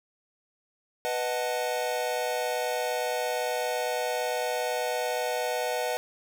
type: chord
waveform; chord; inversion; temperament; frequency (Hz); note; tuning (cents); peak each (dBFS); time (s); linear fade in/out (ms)
square; B dominant seventh; none; equal; 493.9 / 622.3 / 740 / 880; B4 / D#5 / F#5 / A5; 0 / 0 / 0 / 0; -32 / -33 / -34 / -37; 1.05-5.97; 0
effects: none